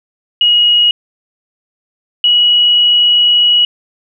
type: tone pair in turn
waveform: sine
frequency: 2895 / 2917 Hz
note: F#7 / F#7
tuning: -38 / -25 cents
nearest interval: unison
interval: 13 cents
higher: second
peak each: -6 dBFS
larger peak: neither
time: 0.41-0.91 / 2.24-3.65 s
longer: second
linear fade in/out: 2 ms
effects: none